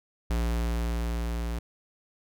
square tone with level ramp, 58 Hz, A#1, 8 cents flat, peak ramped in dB -25 to -30 dBFS, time 0.3-1.59 s, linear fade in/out 5 ms, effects none

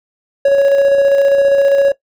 triangle tone with tremolo, 556 Hz, C#5, 5 cents sharp, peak -4 dBFS, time 0.45-1.92 s, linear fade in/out 5 ms, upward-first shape square, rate 15 Hz, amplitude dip 30%, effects noise-tail reverb RT60 0.1 s tail -18 dB re dry

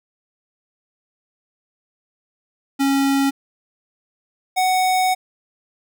square tone pair in turn, 274.9 / 743.7 Hz, C#4 / F#5, -14 / +9 cents, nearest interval octave + perfect fourth, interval 1723 cents, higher second, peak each -16 dBFS, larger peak neither, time 2.79-3.31 / 4.56-5.15 s, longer second, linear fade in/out 20 ms, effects none

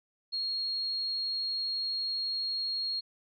sine tone, 4278 Hz, C8, 38 cents sharp, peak -30 dBFS, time 0.32-3.01 s, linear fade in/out 20 ms, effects none

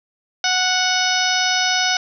harmonic tone, 738 Hz, F#5, 5 cents flat, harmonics 1 / 2 / 3 / 4 / 5 / 6 / 7 / 8, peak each -23 / -22 / -25 / -25 / -25 / -29 / -23 / -26 dBFS, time 0.44-1.97 s, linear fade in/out 2 ms, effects none

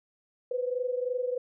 sine tone pair together, 493.9 / 517 Hz, B4 / C5, 0 / -21 cents, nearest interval minor second, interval 79 cents, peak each -29 / -33 dBFS, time 0.51-1.38 s, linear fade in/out 5 ms, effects none

